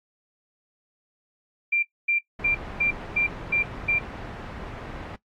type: tone bursts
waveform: sine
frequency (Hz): 2371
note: D7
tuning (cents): +16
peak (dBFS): -19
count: 7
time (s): 1.72-3.99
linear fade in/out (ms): 10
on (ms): 110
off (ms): 250
type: low-pass noise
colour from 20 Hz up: pink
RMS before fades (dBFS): -37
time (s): 2.39-5.16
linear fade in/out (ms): 5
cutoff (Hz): 1800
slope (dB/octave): 12
effects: noise-tail reverb RT60 0.1 s tail -18 dB re dry + AAC 64 kbps